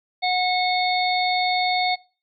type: harmonic tone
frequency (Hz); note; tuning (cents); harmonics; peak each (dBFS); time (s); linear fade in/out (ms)
730; F#5; -24; 1 / 3 / 5 / 6; -21 / -26 / -28 / -29; 0.22-1.96; 20
effects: noise-tail reverb RT60 0.4 s tail -23 dB re dry